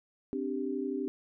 sine chord, C suspended second, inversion none, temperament equal, 261.6 / 293.7 / 392 Hz, C4 / D4 / G4, 0 / 0 / 0 cents, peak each -35 / -36 / -35 dBFS, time 0.33-1.08 s, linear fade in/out 0 ms, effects none

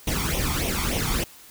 pink noise with flanger, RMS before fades -25 dBFS, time 0.07-1.24 s, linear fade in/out 5 ms, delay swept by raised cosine 0.32 to 0.92 ms, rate 3.4 Hz, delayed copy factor +0.7, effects white hiss -48 dBFS RMS until 1.5 s

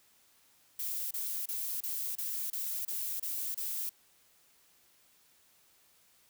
violet noise bursts, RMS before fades -36 dBFS, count 9, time 0.79-3.894 s, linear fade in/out 5 ms, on 320 ms, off 28 ms, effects white hiss -66 dBFS RMS until 6.29 s

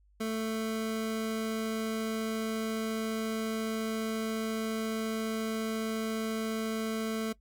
25% pulse tone, 221.4 Hz, A3, 11 cents sharp, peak -27 dBFS, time 0.2-7.33 s, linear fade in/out 10 ms, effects noise-tail reverb RT60 0.1 s tail -20 dB re dry + added 50 Hz sine -61 dBFS peak until 7.4 s

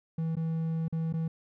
triangle tone with dropouts, 162.4 Hz, E3, 26 cents flat, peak -26 dBFS, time 0.18-1.28 s, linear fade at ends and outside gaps 5 ms, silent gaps 0.355-0.367 / 0.882-0.925 / 1.127-1.137 s, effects none

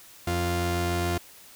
sawtooth tone pair together, 87.31 / 349.2 Hz, F2 / F4, 0 / 0 cents, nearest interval 2 octaves, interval 2400 cents, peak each -23 dBFS, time 0.27-1.18 s, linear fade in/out 5 ms, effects white hiss -50 dBFS RMS until 1.55 s

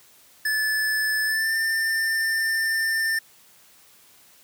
square tone with pitch glide, 1738 to 1794.1 Hz, A6 to A6, -22 to +33 cents, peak -22 dBFS, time 0.45-3.19 s, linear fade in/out 5 ms, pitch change +55 cents, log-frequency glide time 1.25-1.54 s, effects white hiss -54 dBFS RMS until 4.43 s + high-pass 60 Hz 12 dB/octave

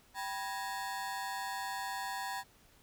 30% pulse ring-modulated tone, 880 Hz, A5, in tune, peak -31 dBFS, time 0.14-2.44 s, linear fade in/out 50 ms, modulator 100 Hz, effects pink hiss -64 dBFS RMS until 2.82 s

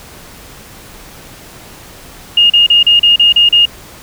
sine tone bursts, 2844 Hz, F7, 31 cents sharp, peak -4 dBFS, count 8, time 2.37-3.655 s, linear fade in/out 5 ms, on 130 ms, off 35 ms, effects pink hiss -35 dBFS RMS until 4.02 s

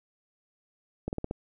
slowing click train, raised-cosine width 2 ms, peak -18 dBFS, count 5, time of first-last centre 1.08-1.311 s, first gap 49 ms, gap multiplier 1.11, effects none

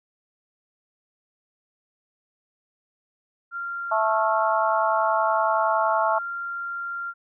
sine tone, 1387 Hz, F6, 12 cents flat, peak -28 dBFS, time 3.51-7.14 s, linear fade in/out 50 ms
harmonic tone, 219.4 Hz, A3, 5 cents flat, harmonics 3 / 4 / 5 / 6, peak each -24 / -24 / -25 / -29 dBFS, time 3.91-6.19 s, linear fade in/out 10 ms
effects none

